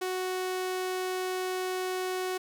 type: tone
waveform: sawtooth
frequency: 370 Hz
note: F#4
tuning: in tune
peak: -26 dBFS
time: 0.01-2.38 s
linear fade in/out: 10 ms
effects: none